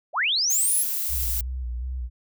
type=linear sweep; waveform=sine; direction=up; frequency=495.7 to 11840 Hz; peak=-20 dBFS; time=0.13-0.86 s; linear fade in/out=50 ms
type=noise; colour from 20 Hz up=violet; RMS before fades=-27 dBFS; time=0.5-1.41 s; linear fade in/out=5 ms
type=tone with vibrato; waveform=sine; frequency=62 Hz; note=B1; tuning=7 cents sharp; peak=-27 dBFS; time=1.08-2.1 s; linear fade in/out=50 ms; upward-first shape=square; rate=2.7 Hz; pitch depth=52 cents each way
effects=none